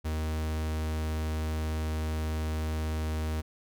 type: tone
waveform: 45% pulse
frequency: 78.3 Hz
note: D#2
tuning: 11 cents sharp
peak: -29 dBFS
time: 0.04-3.42 s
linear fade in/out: 20 ms
effects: none